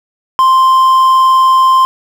triangle tone with quantisation, 1046.5 Hz, C6, in tune, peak -3 dBFS, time 0.39-1.85 s, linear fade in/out 0 ms, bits 5, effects none

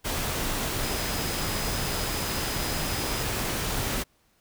sine tone in noise, 5030 Hz, D#8, 18 cents sharp, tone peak -39 dBFS, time 0.82-3.24 s, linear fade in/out 20 ms, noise pink, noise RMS -29 dBFS, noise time 0.04-4.04 s, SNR -13 dB, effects pink hiss -66 dBFS RMS until 4.4 s

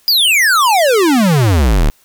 square exponential sweep, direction down, 5000 to 33.04 Hz, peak -9 dBFS, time 0.08-1.9 s, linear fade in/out 0 ms, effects white hiss -52 dBFS RMS until 2.04 s

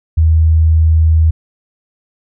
sine tone, 80 Hz, D#2, 49 cents sharp, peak -6 dBFS, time 0.17-1.31 s, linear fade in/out 10 ms, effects none

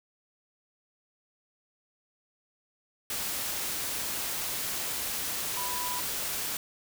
sine tone in noise, 987.8 Hz, B5, in tune, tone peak -35 dBFS, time 5.57-6 s, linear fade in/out 2 ms, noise white, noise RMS -33 dBFS, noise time 3.1-6.57 s, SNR -5 dB, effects none

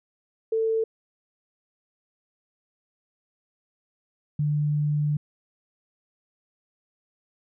sine tone pair in turn, 446.2 / 148.39 Hz, A4 / D3, +24 / +18 cents, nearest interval octave + perfect fifth, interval 1906 cents, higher first, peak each -21 dBFS, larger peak neither, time 0.52-0.84 / 4.39-5.17 s, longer second, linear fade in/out 5 ms, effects none

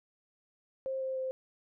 sine tone with pitch steps, 530 / 525.7 / 521.5 Hz, C5 / C5 / C5, +22 / +8 / -6 cents, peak -32 dBFS, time 0.86-1.31 s, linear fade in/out 0 ms, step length 150 ms, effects none

